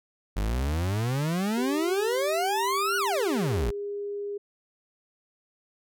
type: exponential two-way sweep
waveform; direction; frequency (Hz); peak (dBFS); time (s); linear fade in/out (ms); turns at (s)
40% pulse; up then down; 47.49 to 1480 to 47.49; -24; 0.36-3.71; 10; 2.97
type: tone with pitch glide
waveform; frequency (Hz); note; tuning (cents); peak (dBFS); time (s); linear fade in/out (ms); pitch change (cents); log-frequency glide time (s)
sine; 390 to 406.8; G4 to G#4; -9 to -36; -30; 1.57-4.38; 10; +73; 2.38-3.81
effects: none